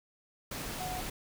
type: tone in noise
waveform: sine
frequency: 734 Hz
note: F#5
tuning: 14 cents flat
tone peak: -37 dBFS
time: 0.8-1.01 s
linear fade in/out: 5 ms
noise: pink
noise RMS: -39 dBFS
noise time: 0.51-1.1 s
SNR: -1 dB
effects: none